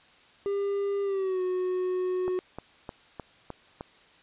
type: tone with pitch glide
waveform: triangle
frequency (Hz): 400 to 366.8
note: G4 to F#4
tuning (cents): +35 to -15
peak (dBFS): -24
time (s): 0.46-2.39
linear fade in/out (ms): 0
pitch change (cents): -150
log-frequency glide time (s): 1.03-1.42
type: click train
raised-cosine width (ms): 1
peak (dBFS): -22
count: 6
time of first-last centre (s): 2.28-3.809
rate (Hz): 3.27
effects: white hiss -57 dBFS RMS until 4.22 s + resampled to 8000 Hz